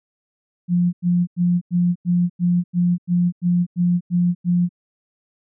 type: tone bursts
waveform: sine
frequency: 176 Hz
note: F3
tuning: 14 cents sharp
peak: -14 dBFS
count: 12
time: 0.68-4.692 s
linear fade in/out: 50 ms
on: 250 ms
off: 92 ms
effects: none